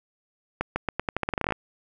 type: accelerating click train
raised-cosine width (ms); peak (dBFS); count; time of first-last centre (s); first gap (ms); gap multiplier
0.5; -10; 16; 0.61-1.523; 150; 0.85
effects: none